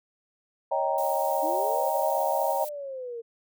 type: chord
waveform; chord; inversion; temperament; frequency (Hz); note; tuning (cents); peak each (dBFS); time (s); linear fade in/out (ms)
sine; Eb dominant seventh; third; equal with one note detuned; 554.4 / 630.6 / 784 / 932.3; Db5 / Eb5 / G5 / Bb5; 0 / +23 / 0 / 0; -29; 0.71-2.65; 10
type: noise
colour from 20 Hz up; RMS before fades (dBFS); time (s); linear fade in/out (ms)
violet; -39; 0.98-2.69; 2
type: linear two-way sweep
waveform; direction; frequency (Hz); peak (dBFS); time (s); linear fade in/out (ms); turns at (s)
sine; up then down; 293.7 to 718 to 454.2; -33; 1.42-3.22; 20; 2.23
effects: none